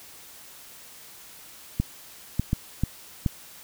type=clicks; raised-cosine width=5 ms; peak=-10 dBFS; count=5; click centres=1.8 / 2.396 / 2.531 / 2.836 / 3.262 s; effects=white hiss -47 dBFS RMS until 3.63 s